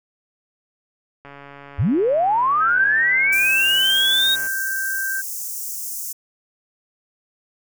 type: click train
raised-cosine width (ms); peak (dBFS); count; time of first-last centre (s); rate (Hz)
0.5; -25; 455; 1.25-4.47; 141
type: linear sweep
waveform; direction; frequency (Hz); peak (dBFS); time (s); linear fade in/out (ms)
sine; up; 65.41 to 3800; -15; 1.78-4.36; 20
type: tone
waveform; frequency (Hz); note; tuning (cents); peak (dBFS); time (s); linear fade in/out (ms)
sine; 1568; G6; 0; -22; 2.6-5.22; 20
type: high-pass noise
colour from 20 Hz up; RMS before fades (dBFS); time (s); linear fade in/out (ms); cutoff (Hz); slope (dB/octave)
white; -29; 3.32-6.13; 10; 5700; 48
effects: none